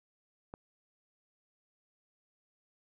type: click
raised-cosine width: 1 ms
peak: -29 dBFS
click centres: 0.539 s
effects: none